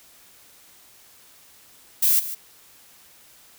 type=noise with echo; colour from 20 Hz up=violet; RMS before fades=-18 dBFS; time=2.02-2.2 s; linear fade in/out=10 ms; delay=150 ms; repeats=1; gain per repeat=-13 dB; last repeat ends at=2.35 s; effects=white hiss -52 dBFS RMS until 3.58 s